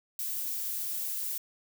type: noise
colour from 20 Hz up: violet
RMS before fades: -34 dBFS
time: 0.19-1.38 s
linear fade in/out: 2 ms
effects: none